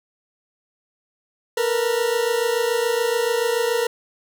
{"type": "tone pair together", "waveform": "40% pulse", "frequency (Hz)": [456.3, 483.3], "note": ["A#4", "B4"], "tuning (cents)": [-37, -38], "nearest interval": "minor second", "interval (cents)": 99, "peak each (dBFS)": -21, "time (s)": [1.57, 3.87], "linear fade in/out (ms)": 5, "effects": []}